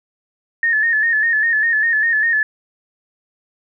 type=tone with vibrato; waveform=sine; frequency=1785 Hz; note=A6; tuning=24 cents sharp; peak=-13 dBFS; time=0.63-2.43 s; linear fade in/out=2 ms; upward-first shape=square; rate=5 Hz; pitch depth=57 cents each way; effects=none